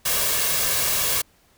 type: noise with comb filter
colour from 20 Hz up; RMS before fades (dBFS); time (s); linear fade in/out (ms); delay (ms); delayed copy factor
white; -22; 0.05-1.22; 10; 1.8; +0.55
effects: pink hiss -59 dBFS RMS until 1.57 s